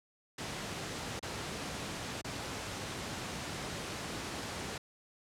pink noise with dropouts, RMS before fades -39 dBFS, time 0.38-4.78 s, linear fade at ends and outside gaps 5 ms, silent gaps 1.195-1.227 / 2.215-2.244 s, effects high-pass 80 Hz 12 dB/octave + low-pass 8000 Hz 12 dB/octave

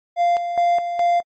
triangle tone with tremolo, 695 Hz, F5, 9 cents flat, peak -12 dBFS, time 0.16-1.23 s, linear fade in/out 50 ms, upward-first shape square, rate 2.4 Hz, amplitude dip 60%, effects MP3 32 kbps

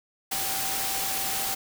sine tone in noise, 777 Hz, G5, 16 cents flat, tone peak -36 dBFS, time 0.31-1.55 s, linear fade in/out 10 ms, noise white, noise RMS -29 dBFS, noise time 0.31-1.55 s, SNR -10 dB, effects none

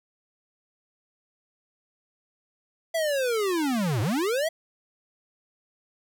square linear two-way sweep, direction down then up, 671 to 97.7 to 671 Hz, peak -24 dBFS, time 2.94-4.49 s, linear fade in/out 10 ms, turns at 4.01 s, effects none

